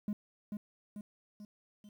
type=tone with echo; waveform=triangle; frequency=207.7 Hz; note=G#3; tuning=in tune; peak=-29 dBFS; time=0.08-0.13 s; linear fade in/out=2 ms; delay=440 ms; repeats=4; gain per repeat=-5 dB; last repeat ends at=1.89 s; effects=tanh soft clip ceiling -27 dBFS + 11-bit